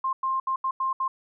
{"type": "tone bursts at uneven times", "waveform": "sine", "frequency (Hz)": 1057, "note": "C6", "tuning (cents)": 17, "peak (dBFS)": -23, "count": 6, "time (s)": [[0.04, 0.13], [0.23, 0.4], [0.47, 0.56], [0.64, 0.71], [0.8, 0.93], [1, 1.08]], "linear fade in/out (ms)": 5, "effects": []}